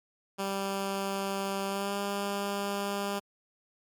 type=tone with pitch glide; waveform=10% pulse; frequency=196 to 200.5 Hz; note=G3 to G3; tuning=0 to +39 cents; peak=-22 dBFS; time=0.38-3.2 s; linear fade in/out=20 ms; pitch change=+39 cents; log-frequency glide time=1.67-1.93 s; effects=MP3 96 kbps